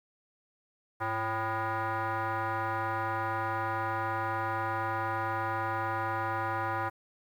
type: tone with frequency modulation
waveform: sine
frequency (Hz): 103.83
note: G#2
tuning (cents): 0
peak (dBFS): -28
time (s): 1-6.9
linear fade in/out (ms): 20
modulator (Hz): 444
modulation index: 3.2
effects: tanh soft clip ceiling -25 dBFS + 10-bit